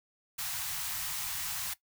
white band-stop noise, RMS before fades -36 dBFS, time 0.38-1.74 s, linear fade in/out 10 ms, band 170 to 730 Hz, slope 48 dB/octave, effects noise-tail reverb RT60 0.1 s tail -17 dB re dry

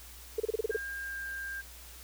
sine tone bursts, 440 Hz, A4, in tune, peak -26 dBFS, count 8, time 0.38-0.765 s, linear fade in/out 5 ms, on 21 ms, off 31 ms
sine tone with pitch glide, 1607 to 1595.9 Hz, G6 to G6, +43 to +31 cents, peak -36 dBFS, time 0.7-1.62 s, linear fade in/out 20 ms, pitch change -12 cents, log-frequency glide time 0.97-1.25 s
effects added 60 Hz sine -51 dBFS peak until 2.03 s + white hiss -51 dBFS RMS until 2.03 s

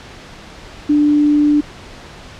sine tone, 295.2 Hz, D4, 9 cents sharp, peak -9 dBFS, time 0.89-1.61 s, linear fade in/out 10 ms, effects pink hiss -36 dBFS RMS until 2.39 s + low-pass 5000 Hz 12 dB/octave

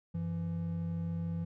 triangle tone pair together, 94.53 / 168.1 Hz, F#2 / E3, +38 / +34 cents, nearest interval minor seventh, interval 996 cents, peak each -37 / -32 dBFS, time 0.14-1.45 s, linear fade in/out 10 ms, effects none

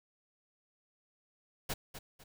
pink noise with echo, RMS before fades -35 dBFS, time 1.69-1.74 s, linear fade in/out 10 ms, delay 250 ms, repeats 2, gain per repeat -10 dB, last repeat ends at 2.24 s, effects none

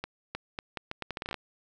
accelerating click train, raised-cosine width 0.3 ms, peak -18 dBFS, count 14, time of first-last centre 0.04-1.343 s, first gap 310 ms, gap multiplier 0.77, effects none

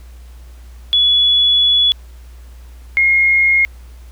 sine tone pair in turn, 3406 / 2146 Hz, G#7 / C7, +43 / +43 cents, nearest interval minor sixth, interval 800 cents, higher first, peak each -9 dBFS, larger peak neither, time 0.93-1.92 / 2.97-3.65 s, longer first, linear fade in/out 0 ms, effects added 60 Hz sine -34 dBFS peak until 4.11 s + pink hiss -50 dBFS RMS until 4.11 s

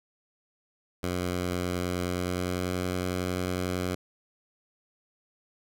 10% pulse tone with pitch glide, 89.6 to 90.96 Hz, F2 to F#2, +45 to -29 cents, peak -20 dBFS, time 1.03-3.95 s, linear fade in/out 5 ms, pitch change +26 cents, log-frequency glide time 2.16-2.74 s, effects none

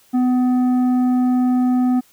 sine tone with tanh clipping, 251 Hz, B3, 28 cents sharp, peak -15 dBFS, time 0.13-2.01 s, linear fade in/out 20 ms, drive 8 dB, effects white hiss -54 dBFS RMS until 2.12 s

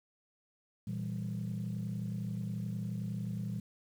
sine chord, E diminished, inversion second, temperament equal with one note detuned, 116.88 / 164.81 / 196 Hz, Bb2 / E3 / G3, +5 / 0 / 0 cents, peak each -37 / -39 / -38 dBFS, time 0.87-3.6 s, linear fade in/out 5 ms, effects tanh soft clip ceiling -29 dBFS + 10-bit

